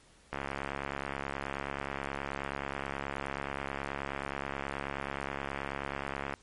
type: click train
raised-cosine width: 0.5 ms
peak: -19 dBFS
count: 418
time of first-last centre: 0.33-6.339 s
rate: 69.4 Hz
effects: pink hiss -61 dBFS RMS until 6.42 s + MP3 48 kbps